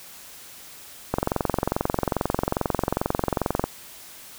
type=click train; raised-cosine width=1 ms; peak=-7 dBFS; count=57; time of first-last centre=1.14-3.64 s; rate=22.4 Hz; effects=white hiss -44 dBFS RMS until 4.38 s